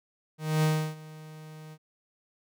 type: tone with ADSR envelope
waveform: 45% pulse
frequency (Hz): 155.56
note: D#3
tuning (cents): 0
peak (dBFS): -21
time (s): 0.38-1.78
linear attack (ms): 250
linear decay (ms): 320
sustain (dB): -22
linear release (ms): 55
effects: none